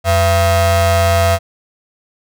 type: ring-modulated tone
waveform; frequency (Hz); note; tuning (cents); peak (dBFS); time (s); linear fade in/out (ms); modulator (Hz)
45% pulse; 293.7; D4; 0; -7; 0.04-1.39; 50; 382
effects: none